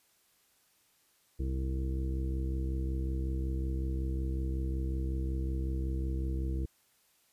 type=harmonic tone; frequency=65.41 Hz; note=C2; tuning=in tune; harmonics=1 / 2 / 3 / 4 / 5 / 6 / 7; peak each=-31 / -40 / -45 / -51 / -41 / -54 / -49 dBFS; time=1.39-6.66 s; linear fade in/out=10 ms; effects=white hiss -69 dBFS RMS until 7.32 s + resampled to 32000 Hz